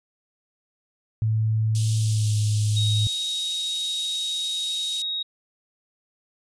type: tone with pitch glide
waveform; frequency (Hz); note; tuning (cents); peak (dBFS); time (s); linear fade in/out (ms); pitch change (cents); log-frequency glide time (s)
sine; 110 to 106.13; A2 to G#2; 0 to +38; -19; 1.22-3.07; 0; -62; 1.97-2.36
type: high-pass noise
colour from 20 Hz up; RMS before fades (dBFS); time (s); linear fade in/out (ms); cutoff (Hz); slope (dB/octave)
white; -32; 1.75-5.02; 0; 2900; 48
type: tone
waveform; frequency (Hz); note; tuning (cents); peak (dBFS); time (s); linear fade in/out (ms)
sine; 3776; A#7; +22; -25; 2.76-5.23; 10
effects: resampled to 22050 Hz